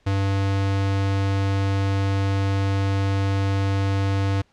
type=tone; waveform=square; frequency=98 Hz; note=G2; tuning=in tune; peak=-20 dBFS; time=0.06-4.42 s; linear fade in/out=10 ms; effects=pink hiss -62 dBFS RMS until 4.52 s + low-pass 5000 Hz 12 dB/octave